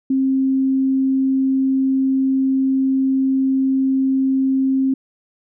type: tone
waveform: sine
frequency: 266.2 Hz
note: C4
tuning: 30 cents sharp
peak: -14 dBFS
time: 0.1-4.94 s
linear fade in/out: 5 ms
effects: none